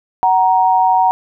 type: tone pair together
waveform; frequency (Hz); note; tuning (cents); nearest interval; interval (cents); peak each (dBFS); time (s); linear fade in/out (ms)
sine; 749 / 936.6; F#5 / A#5; +21 / +8; major third; 387; -12; 0.23-1.11; 0
effects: none